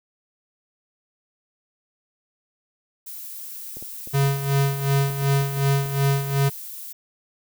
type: noise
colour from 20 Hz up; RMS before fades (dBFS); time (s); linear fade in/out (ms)
violet; -36; 3.06-6.93; 10
type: clicks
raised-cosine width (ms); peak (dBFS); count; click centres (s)
2; -27; 12; 3.77 / 3.825 / 4.074 / 4.155 / 4.233 / 4.274 / 5.013 / 5.103 / 5.223 / 5.42 / 5.574 / 5.859
type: tone with tremolo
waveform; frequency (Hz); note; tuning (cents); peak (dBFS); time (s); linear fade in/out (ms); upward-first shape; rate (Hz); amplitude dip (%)
square; 138.7; C#3; +1; -17; 4.13-6.5; 20; sine; 2.7; 70
effects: none